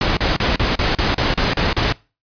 pink noise bursts, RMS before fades -17 dBFS, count 10, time 0.01-1.925 s, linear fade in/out 2 ms, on 160 ms, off 35 ms, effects noise-tail reverb RT60 0.3 s tail -22 dB re dry + resampled to 11025 Hz

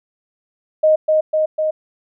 sine tone with echo, 622.3 Hz, D#5, in tune, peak -9 dBFS, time 0.83-0.96 s, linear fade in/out 10 ms, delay 250 ms, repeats 3, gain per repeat -2 dB, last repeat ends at 1.71 s, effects none

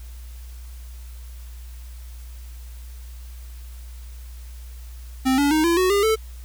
square tone with pitch steps, 261.6 / 285.3 / 311.1 / 339.3 / 370 / 403.4 / 440 Hz, C4 / C#4 / D#4 / F4 / F#4 / G4 / A4, 0 / +50 / 0 / -50 / 0 / +50 / 0 cents, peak -17 dBFS, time 5.25-6.16 s, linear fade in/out 20 ms, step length 130 ms, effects added 60 Hz sine -35 dBFS peak until 6.44 s + white hiss -51 dBFS RMS until 6.44 s

